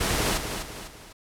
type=noise with echo; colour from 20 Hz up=pink; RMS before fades=-25 dBFS; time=0-0.38 s; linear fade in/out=10 ms; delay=250 ms; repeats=3; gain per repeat=-7 dB; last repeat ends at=1.13 s; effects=low-pass 12000 Hz 12 dB/octave